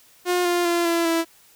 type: tone with pitch steps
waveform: sawtooth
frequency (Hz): 357.1 / 350.4 / 343.7 / 337.3 / 330.9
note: F4 / F4 / F4 / E4 / E4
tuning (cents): +39 / +6 / -28 / +40 / +7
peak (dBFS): -15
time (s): 0.25-1.25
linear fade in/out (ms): 50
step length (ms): 200
effects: white hiss -54 dBFS RMS until 1.55 s